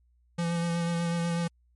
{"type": "tone with vibrato", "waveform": "square", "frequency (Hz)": 170, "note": "F3", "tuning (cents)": -46, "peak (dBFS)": -27, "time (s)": [0.38, 1.48], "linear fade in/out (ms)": 10, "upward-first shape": "sine", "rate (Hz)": 8.1, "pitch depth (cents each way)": 18, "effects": ["added 60 Hz sine -62 dBFS peak until 1.75 s", "MP3 48 kbps"]}